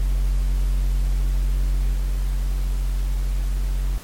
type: tone with level steps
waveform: triangle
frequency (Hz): 46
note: F#1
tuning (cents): -9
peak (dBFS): -15 / -17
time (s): 0-3.98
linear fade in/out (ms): 0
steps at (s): 1.93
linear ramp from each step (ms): 10
effects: pink hiss -42 dBFS RMS until 4.03 s + MP3 64 kbps